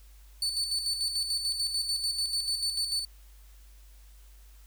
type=tone with tremolo; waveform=35% pulse; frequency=4492 Hz; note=C#8; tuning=22 cents sharp; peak=-25 dBFS; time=0.42-3.05 s; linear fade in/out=2 ms; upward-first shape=square; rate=6.8 Hz; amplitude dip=50%; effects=added 50 Hz sine -50 dBFS peak until 4.66 s + white hiss -62 dBFS RMS until 4.66 s